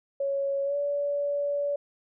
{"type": "tone with pitch glide", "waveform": "sine", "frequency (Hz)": [554.4, 573.3], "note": ["C#5", "D5"], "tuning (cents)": [0, -42], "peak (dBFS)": -25, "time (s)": [0.2, 1.76], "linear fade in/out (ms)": 5, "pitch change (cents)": 58, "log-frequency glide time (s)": [0.64, 0.76], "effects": []}